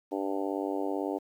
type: harmonic tone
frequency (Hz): 98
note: G2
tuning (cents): 0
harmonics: 3 / 4 / 5 / 6 / 7 / 8 / 9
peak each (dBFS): -33 / -35 / -37 / -39 / -40 / -41 / -42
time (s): 0.11-1.19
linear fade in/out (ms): 20
effects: 10-bit